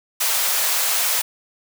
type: high-pass noise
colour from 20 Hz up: white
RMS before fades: -20 dBFS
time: 0.2-1.22 s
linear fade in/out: 10 ms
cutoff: 530 Hz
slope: 24 dB/octave
effects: none